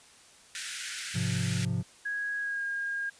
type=high-pass noise; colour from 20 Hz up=pink; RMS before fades=-37 dBFS; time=0.55-1.65 s; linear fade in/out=0 ms; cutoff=1400 Hz; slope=96 dB/octave
type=chord; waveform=triangle; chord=F minor; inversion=first; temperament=just; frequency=104.77 / 130.96 / 174.61 Hz; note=Ab2 / C3 / F3; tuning=+16 / +2 / 0 cents; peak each=-30 dBFS; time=1.14-1.83 s; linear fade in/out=20 ms
type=tone with pitch glide; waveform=sine; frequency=1655 to 1621.9 Hz; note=G#6 to G#6; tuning=-6 to -41 cents; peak=-30 dBFS; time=2.05-3.1 s; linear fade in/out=10 ms; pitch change=-35 cents; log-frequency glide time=2.39-2.63 s
effects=white hiss -56 dBFS RMS until 3.19 s + resampled to 22050 Hz